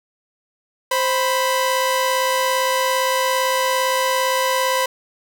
sawtooth tone pair together, 523.3 / 989 Hz, C5 / B5, 0 / +2 cents, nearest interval major seventh, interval 1102 cents, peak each -16 dBFS, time 0.91-4.86 s, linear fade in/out 5 ms, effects none

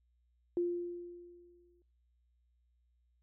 sine tone with exponential decay, 349.2 Hz, F4, in tune, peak -28 dBFS, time 0.57-1.82 s, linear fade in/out 1 ms, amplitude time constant 270 ms, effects noise-tail reverb RT60 0.5 s tail -23 dB re dry + added 60 Hz sine -70 dBFS peak until 3.22 s

